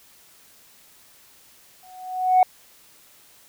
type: tone with exponential growth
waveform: sine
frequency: 740 Hz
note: F#5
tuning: in tune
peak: -8 dBFS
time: 1.83-2.43 s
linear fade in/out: 2 ms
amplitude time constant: 130 ms
effects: tanh soft clip ceiling -9 dBFS + white hiss -53 dBFS RMS until 3.48 s